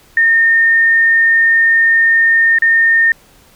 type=tone with dropouts; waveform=sine; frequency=1825 Hz; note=A#6; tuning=37 cents flat; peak=-7 dBFS; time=0.17-3.12 s; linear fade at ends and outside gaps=2 ms; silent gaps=2.586-2.621 s; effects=pink hiss -47 dBFS RMS until 3.55 s

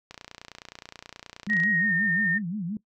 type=click train; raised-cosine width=0.2 ms; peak=-23 dBFS; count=46; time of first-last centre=0.11-1.635 s; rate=29.5 Hz
type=tone with vibrato; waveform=sine; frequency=190.1 Hz; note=F#3; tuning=47 cents sharp; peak=-28 dBFS; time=1.47-2.77 s; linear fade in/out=2 ms; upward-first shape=sine; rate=5.7 Hz; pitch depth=230 cents each way
type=tone with pitch glide; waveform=sine; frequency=1880 to 1823.3 Hz; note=A#6 to A#6; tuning=+14 to -39 cents; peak=-22 dBFS; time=1.49-2.39 s; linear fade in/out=20 ms; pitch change=-53 cents; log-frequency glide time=1.73-1.94 s
effects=noise-tail reverb RT60 0.1 s tail -20 dB re dry

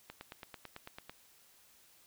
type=click train; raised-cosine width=0.3 ms; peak=-29 dBFS; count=10; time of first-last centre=0.1-1.096 s; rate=9.04 Hz; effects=white hiss -64 dBFS RMS until 2.06 s

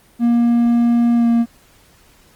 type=tone with pitch glide; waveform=triangle; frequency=236.4 to 233.5 Hz; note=A#3 to A#3; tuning=+24 to +3 cents; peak=-9 dBFS; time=0.19-1.46 s; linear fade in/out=50 ms; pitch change=-21 cents; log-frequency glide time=1.15-1.27 s; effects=pink hiss -51 dBFS RMS until 2.35 s + Opus 24 kbps

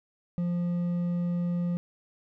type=tone with hard clipping; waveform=triangle; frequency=174.61 Hz; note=F3; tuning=in tune; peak=-27 dBFS; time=0.38-1.77 s; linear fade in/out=0 ms; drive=7 dB; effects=none

